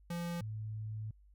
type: tone pair in turn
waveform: square / sine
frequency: 171.8 / 108.23 Hz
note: F3 / A2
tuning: -28 / -28 cents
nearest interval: minor sixth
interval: 800 cents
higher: first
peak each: -37 / -38 dBFS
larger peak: first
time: 0.1-0.41 / 0.41-1.11 s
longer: second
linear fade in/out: 5 ms
effects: added 50 Hz sine -59 dBFS peak until 1.34 s